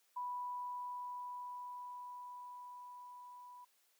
sine tone with level ramp, 986 Hz, B5, 3 cents flat, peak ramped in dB -38 to -52 dBFS, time 0.16-3.65 s, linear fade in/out 10 ms, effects white hiss -74 dBFS RMS until 3.99 s + high-pass 400 Hz 12 dB/octave

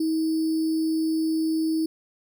sine tone with sample-and-hold, 318.9 Hz, D#4, 43 cents sharp, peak -21 dBFS, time 0-1.86 s, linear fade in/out 5 ms, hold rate 4900 Hz, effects none

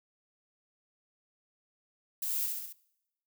violet noise with echo, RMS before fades -34 dBFS, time 2.22-2.46 s, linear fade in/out 5 ms, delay 67 ms, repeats 4, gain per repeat -3 dB, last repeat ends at 2.728 s, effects noise-tail reverb RT60 0.9 s tail -23 dB re dry

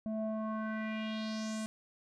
square tone with low-pass filter sweep, 218.1 Hz, A3, 15 cents flat, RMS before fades -37 dBFS, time 0.06-1.66 s, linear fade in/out 0 ms, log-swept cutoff 490 to 8900 Hz, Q 3, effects none

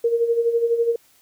sine tone with tremolo, 466.2 Hz, A#4, in tune, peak -14 dBFS, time 0.04-0.96 s, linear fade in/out 5 ms, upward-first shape sine, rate 12 Hz, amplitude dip 65%, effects white hiss -57 dBFS RMS until 1.21 s

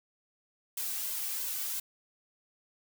blue noise with flanger, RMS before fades -35 dBFS, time 0.77-1.8 s, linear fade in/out 5 ms, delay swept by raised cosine 1.9 to 2.67 ms, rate 3 Hz, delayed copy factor +0.65, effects none

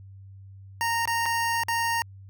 25% pulse tone with dropouts, 926 Hz, A#5, 12 cents flat, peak -20 dBFS, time 0.81-2.02 s, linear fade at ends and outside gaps 0 ms, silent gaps 1.055-1.075 / 1.257-1.261 / 1.635-1.684 s, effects added 97 Hz sine -43 dBFS peak until 2.29 s

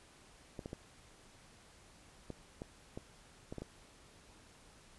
clicks, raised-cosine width 2 ms, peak -29 dBFS, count 9, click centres 0.592 / 0.659 / 0.731 / 2.303 / 2.619 / 2.975 / 3.525 / 3.583 / 3.62 s, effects pink hiss -61 dBFS RMS until 4.98 s + resampled to 24000 Hz

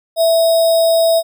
sine tone with sample-and-hold, 659.3 Hz, E5, in tune, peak -9 dBFS, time 0.16-1.23 s, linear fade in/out 50 ms, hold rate 4410 Hz, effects none

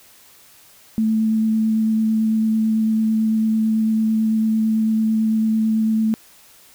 sine tone with vibrato, 220 Hz, A3, in tune, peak -15 dBFS, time 0.98-6.14 s, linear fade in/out 0 ms, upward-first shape square, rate 9 Hz, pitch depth 8 cents each way, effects white hiss -49 dBFS RMS until 6.74 s

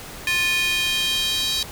square tone with high-pass filter sweep, 351.8 Hz, F4, 13 cents sharp, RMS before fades -22 dBFS, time 0.27-1.63 s, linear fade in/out 2 ms, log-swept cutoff 2200 to 3900 Hz, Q 3.5, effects pink hiss -37 dBFS RMS until 1.71 s

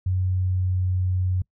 sine tone with pitch glide, 92.5 to 91.91 Hz, F#2 to F#2, 0 to -11 cents, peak -20 dBFS, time 0.06-1.42 s, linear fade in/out 5 ms, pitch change -11 cents, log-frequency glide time 0.23-0.86 s, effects noise-tail reverb RT60 0.1 s tail -24 dB re dry

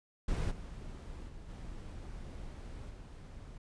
brown noise with level steps, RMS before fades -33 / -45 / -49 / -45 / -48 dBFS, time 0.28-3.58 s, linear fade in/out 5 ms, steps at 0.5 / 1.27 / 1.48 / 2.89 s, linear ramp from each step 20 ms, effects resampled to 22050 Hz

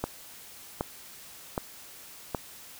click train, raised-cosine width 1 ms, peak -14 dBFS, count 4, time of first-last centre 0.04-2.348 s, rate 1.3 Hz, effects white hiss -48 dBFS RMS until 2.79 s

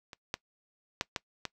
clicks, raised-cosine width 0.2 ms, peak -27 / -14 / -11 / -14 / -17 dBFS, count 5, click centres 0.132 / 0.341 / 1.011 / 1.162 / 1.453 s, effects noise-tail reverb RT60 0.1 s tail -22 dB re dry

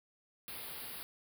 white band-stop noise, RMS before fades -45 dBFS, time 0.48-1.03 s, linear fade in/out 0 ms, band 4900 to 9500 Hz, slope 96 dB/octave, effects none

